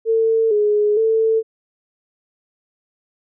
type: tone with pitch steps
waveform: sine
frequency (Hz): 449.3 / 418 / 445.2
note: A4 / G#4 / A4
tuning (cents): +36 / +11 / +20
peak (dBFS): -13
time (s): 0.05-1.43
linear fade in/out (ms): 50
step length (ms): 460
effects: none